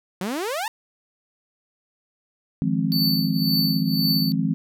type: exponential sweep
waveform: sawtooth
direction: up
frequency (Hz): 174.61 to 946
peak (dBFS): -21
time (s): 0.21-0.68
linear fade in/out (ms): 2
type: chord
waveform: sine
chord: F minor seventh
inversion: third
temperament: just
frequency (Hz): 157.15 / 174.61 / 209.5 / 261.9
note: Eb3 / F3 / Ab3 / C4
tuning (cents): +18 / 0 / +15 / +2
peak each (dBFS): -25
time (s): 2.62-4.54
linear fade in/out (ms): 0
type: tone with tremolo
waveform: square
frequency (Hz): 4500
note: C#8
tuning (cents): +25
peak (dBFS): -20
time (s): 2.92-4.32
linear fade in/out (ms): 0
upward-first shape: triangle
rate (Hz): 1.9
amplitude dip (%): 90
effects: none